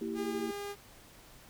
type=chord; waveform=sine; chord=E diminished; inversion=second; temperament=equal with one note detuned; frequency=229.3 / 329.6 / 392 Hz; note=Bb3 / E4 / G4; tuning=-28 / 0 / 0 cents; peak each=-38 dBFS; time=0.01-0.51 s; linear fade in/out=5 ms
type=tone; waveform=sawtooth; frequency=405.3 Hz; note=G#4; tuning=42 cents flat; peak=-34 dBFS; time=0.14-0.76 s; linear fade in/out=50 ms
effects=pink hiss -56 dBFS RMS until 1.49 s